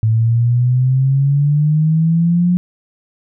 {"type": "exponential sweep", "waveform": "sine", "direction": "up", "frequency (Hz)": [109.6, 180], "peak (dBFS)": -10, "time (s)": [0.03, 2.57], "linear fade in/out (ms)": 0, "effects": []}